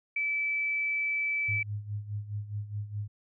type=tone; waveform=sine; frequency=2310 Hz; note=D7; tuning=29 cents flat; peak=-27 dBFS; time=0.16-1.63 s; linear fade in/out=5 ms
type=tone with tremolo; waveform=sine; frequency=103.83 Hz; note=G#2; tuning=in tune; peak=-30 dBFS; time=1.48-3.08 s; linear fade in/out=10 ms; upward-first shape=sine; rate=4.8 Hz; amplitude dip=75%
effects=none